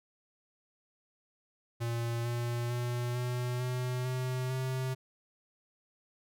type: tone with pitch steps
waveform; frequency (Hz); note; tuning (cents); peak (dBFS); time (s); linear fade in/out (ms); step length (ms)
square; 117.3 / 119.35 / 121.44 / 123.56 / 125.72 / 127.92 / 130.15; A#2 / A#2 / B2 / B2 / B2 / C3 / C3; +11 / +41 / -29 / +1 / +31 / -39 / -9; -32; 1.8-4.95; 20; 450
effects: none